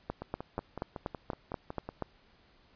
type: two click trains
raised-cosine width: 1 ms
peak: -19 / -24 dBFS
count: 9 / 10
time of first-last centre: 0.1-2.023 / 0.22-1.89 s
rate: 4.16 / 5.39 Hz
effects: pink hiss -64 dBFS RMS until 2.75 s + resampled to 11025 Hz